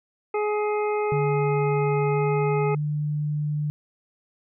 harmonic tone, 420 Hz, G#4, 19 cents sharp, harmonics 1 / 2 / 3 / 5 / 6, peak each -23 / -29 / -33 / -37 / -39 dBFS, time 0.34-2.75 s, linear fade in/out 5 ms
sine tone with pitch glide, 146.83 to 149.14 Hz, D3 to D3, 0 to +27 cents, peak -23 dBFS, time 1.12-3.7 s, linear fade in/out 0 ms, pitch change +27 cents, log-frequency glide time 2.12-2.21 s
effects none

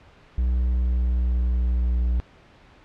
triangle tone with pitch glide, 61.74 to 60.36 Hz, B1 to B1, 0 to -39 cents, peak -17 dBFS, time 0.38-2.2 s, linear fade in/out 0 ms, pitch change -39 cents, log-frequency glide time 0.58-2.06 s, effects pink hiss -52 dBFS RMS until 2.84 s + low-pass 3000 Hz 12 dB/octave

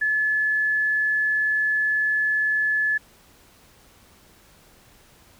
sine tone, 1721 Hz, A6, 39 cents flat, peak -19 dBFS, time 0.01-2.98 s, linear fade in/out 10 ms, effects pink hiss -54 dBFS RMS until 5.39 s

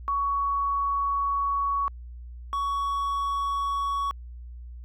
sine / triangle tone pair in turn, 1120 / 1120 Hz, C#6 / C#6, +18 / +18 cents, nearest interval unison, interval 0 cents, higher neither, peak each -23 dBFS, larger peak neither, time 0.08-1.88 / 2.53-4.11 s, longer first, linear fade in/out 0 ms, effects added 60 Hz sine -38 dBFS peak until 4.84 s

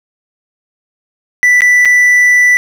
triangle tone with dropouts, 1975.5 Hz, B6, in tune, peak -3 dBFS, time 1.43-2.57 s, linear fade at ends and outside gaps 0 ms, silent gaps 1.607-1.619 / 1.85-1.855 s, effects none

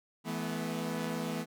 sawtooth chord, E suspended fourth, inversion none, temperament equal with one note detuned, 164.81 / 215.8 / 246.9 Hz, E3 / A3 / B3, 0 / -33 / 0 cents, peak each -34 dBFS, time 0.24-1.46 s, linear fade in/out 50 ms, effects none

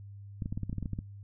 clicks, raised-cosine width 5 ms, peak -22 dBFS, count 12, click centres 0.422 / 0.459 / 0.525 / 0.575 / 0.633 / 0.696 / 0.729 / 0.783 / 0.827 / 0.858 / 0.933 / 0.989 s, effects noise-tail reverb RT60 0.3 s tail -24 dB re dry + added 100 Hz sine -44 dBFS peak until 1.23 s

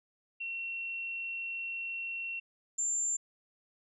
sine tone pair in turn, 2723 / 7270 Hz, F7 / A#8, -44 / -44 cents, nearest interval octave + perfect fourth, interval 1700 cents, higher second, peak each -35 / -29 dBFS, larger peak second, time 0.4-2.4 / 2.78-3.17 s, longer first, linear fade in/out 10 ms, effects none

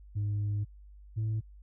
sine tone pair in turn, 103.3 / 109.44 Hz, G#2 / A2, -9 / -9 cents, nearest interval minor second, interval 100 cents, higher second, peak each -26 dBFS, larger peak neither, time 0.15-0.65 / 1.16-1.41 s, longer first, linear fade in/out 20 ms, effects tanh soft clip ceiling -27 dBFS + added 50 Hz sine -49 dBFS peak until 1.62 s

